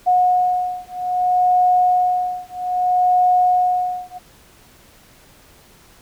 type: beating tone pair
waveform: sine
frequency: 726 / 726.62 Hz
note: F#5 / F#5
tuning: -33 / -32 cents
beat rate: 0.62 Hz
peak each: -17 dBFS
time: 0.06-4.19 s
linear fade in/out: 20 ms
effects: pink hiss -49 dBFS RMS until 6.01 s